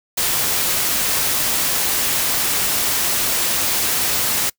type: noise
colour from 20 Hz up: white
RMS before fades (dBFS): -19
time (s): 0.17-4.5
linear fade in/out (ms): 10
effects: noise-tail reverb RT60 0.1 s tail -24 dB re dry